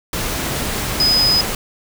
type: tone in noise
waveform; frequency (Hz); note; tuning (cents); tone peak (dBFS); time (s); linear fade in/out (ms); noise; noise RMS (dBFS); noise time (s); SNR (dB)
sine; 5020; D#8; +15; -12; 1-1.41; 2; pink; -22; 0.13-1.55; +7
effects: none